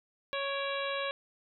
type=harmonic tone with a mistuned harmonic; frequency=554.4 Hz; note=C#5; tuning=in tune; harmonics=1 / 2 / 3 / 4 / 5 / 6 / 7; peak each=-35 / -38 / -40 / -41 / -42 / -43 / -43 dBFS; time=0.33-1.11 s; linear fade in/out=0 ms; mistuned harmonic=4; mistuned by=+84 cents; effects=none